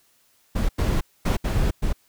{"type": "noise bursts at uneven times", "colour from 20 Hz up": "brown", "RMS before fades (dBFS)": -21, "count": 5, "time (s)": [[0.55, 0.69], [0.78, 1.01], [1.25, 1.37], [1.44, 1.71], [1.82, 1.93]], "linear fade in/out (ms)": 10, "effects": ["white hiss -62 dBFS RMS until 2.08 s"]}